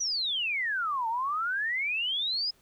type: exponential two-way sweep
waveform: sine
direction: down then up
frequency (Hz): 6040 to 880 to 5140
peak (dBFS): -27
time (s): 0-2.51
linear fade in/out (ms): 10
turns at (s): 1.08
effects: pink hiss -64 dBFS RMS until 2.61 s